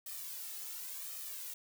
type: noise with flanger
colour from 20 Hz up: blue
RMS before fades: -44 dBFS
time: 0.06-1.54 s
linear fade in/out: 5 ms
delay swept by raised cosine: 1.6 to 2.32 ms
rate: 0.92 Hz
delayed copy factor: +0.8
effects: none